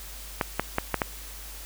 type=clicks; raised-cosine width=0.5 ms; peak=-8 dBFS; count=5; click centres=0.412 / 0.596 / 0.784 / 0.943 / 1.018 s; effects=added 50 Hz sine -42 dBFS peak until 1.65 s + white hiss -43 dBFS RMS until 1.65 s